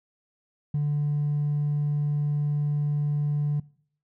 sine tone with hard clipping, 146.83 Hz, D3, in tune, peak -23 dBFS, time 0.74-3.6 s, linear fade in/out 5 ms, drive 1 dB, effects noise-tail reverb RT60 0.6 s tail -23 dB re dry

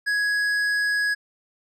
triangle tone with tanh clipping, 1668 Hz, G#6, 7 cents sharp, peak -22 dBFS, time 0.06-1.15 s, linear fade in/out 20 ms, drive 14 dB, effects none

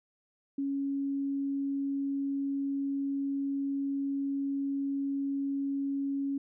sine tone, 277.2 Hz, C#4, in tune, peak -29 dBFS, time 0.58-6.38 s, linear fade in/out 5 ms, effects none

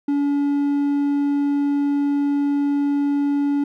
triangle tone, 285.1 Hz, C#4, 49 cents sharp, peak -15 dBFS, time 0.08-3.64 s, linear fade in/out 5 ms, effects none

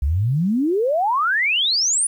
sine exponential sweep, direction up, 64.1 to 9956 Hz, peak -16 dBFS, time 0.02-2.07 s, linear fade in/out 5 ms, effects 9-bit

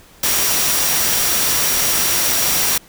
sine tone in noise, 5700 Hz, F8, 34 cents sharp, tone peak -24 dBFS, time 0.23-2.78 s, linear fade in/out 5 ms, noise white, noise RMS -17 dBFS, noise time 0.23-2.78 s, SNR -10 dB, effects pink hiss -46 dBFS RMS until 2.88 s

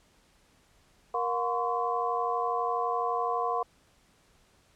sine tone cluster, 470.6 / 718 / 1031 / 1123 Hz, A#4 / F5 / C6 / C#6, +16 / +48 / -26 / +22 cents, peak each -33 / -31 / -31 / -34 dBFS, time 1.14-3.63 s, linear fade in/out 5 ms, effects pink hiss -64 dBFS RMS until 4.75 s + low-pass 10000 Hz 12 dB/octave

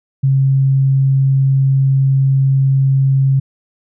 sine tone, 135.2 Hz, C#3, 43 cents flat, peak -9 dBFS, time 0.23-3.4 s, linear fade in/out 10 ms, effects none

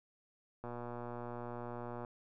click train, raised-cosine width 1 ms, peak -30 dBFS, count 170, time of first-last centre 0.64-2.048 s, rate 120 Hz, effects none

